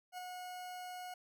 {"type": "tone with ADSR envelope", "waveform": "40% pulse", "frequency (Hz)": 727, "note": "F#5", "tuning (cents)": -31, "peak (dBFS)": -40, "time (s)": [0.12, 1.14], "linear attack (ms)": 59, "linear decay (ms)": 10, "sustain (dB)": -3, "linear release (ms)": 4, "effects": []}